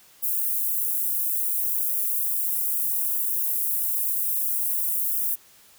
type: high-pass noise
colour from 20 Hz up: white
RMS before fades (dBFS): -25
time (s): 0.22-5.36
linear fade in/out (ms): 20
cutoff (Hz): 11000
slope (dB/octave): 24
effects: white hiss -54 dBFS RMS until 5.78 s